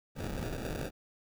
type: noise with sample-and-hold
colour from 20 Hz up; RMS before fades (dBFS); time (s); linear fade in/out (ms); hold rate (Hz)
pink; -37; 0.15-0.91; 50; 1050
effects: none